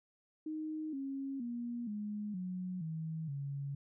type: tone with pitch steps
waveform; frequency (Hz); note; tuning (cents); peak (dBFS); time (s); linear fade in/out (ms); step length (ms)
sine; 311.1 / 272.4 / 238.5 / 208.8 / 182.86 / 160.11 / 140.19; D#4 / C#4 / A#3 / G#3 / F#3 / D#3 / C#3; 0 / -30 / +40 / +10 / -20 / +50 / +20; -37; 0.46-3.75; 5; 470
effects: none